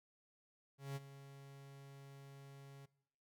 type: tone with ADSR envelope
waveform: 45% pulse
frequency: 138.4 Hz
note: C#3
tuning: 2 cents flat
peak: -40 dBFS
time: 0.78-2.86 s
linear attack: 180 ms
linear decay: 29 ms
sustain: -14 dB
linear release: 10 ms
effects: noise-tail reverb RT60 0.8 s tail -21 dB re dry